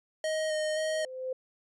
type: tone with vibrato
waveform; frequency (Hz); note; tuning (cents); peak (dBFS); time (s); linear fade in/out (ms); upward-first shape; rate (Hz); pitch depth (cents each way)
square; 622.3; D#5; 0; -29; 0.24-1.05; 2; square; 1.9; 14
type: tone with exponential growth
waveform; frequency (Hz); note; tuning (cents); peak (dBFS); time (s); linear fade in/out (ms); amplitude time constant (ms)
sine; 516; C5; -24; -29; 0.5-1.33; 5; 180
effects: resampled to 24000 Hz